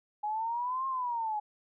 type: exponential two-way sweep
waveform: sine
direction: up then down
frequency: 830.6 to 1074 to 830.6 Hz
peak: -30 dBFS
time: 0.23-1.4 s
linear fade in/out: 10 ms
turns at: 0.87 s
effects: none